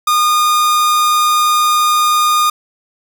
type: tone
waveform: 45% pulse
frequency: 1221 Hz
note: D#6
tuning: 33 cents flat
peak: -10 dBFS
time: 0.07-2.5 s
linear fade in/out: 5 ms
effects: none